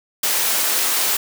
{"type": "high-pass noise", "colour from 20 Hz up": "white", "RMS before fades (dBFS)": -19, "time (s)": [0.23, 1.17], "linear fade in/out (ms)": 5, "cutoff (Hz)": 350, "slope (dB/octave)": 12, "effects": []}